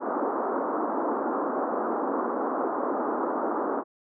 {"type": "band-pass noise", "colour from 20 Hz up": "pink", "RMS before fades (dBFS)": -28, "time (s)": [0, 3.84], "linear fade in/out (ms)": 50, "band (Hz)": [250, 1300], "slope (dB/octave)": 48, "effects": []}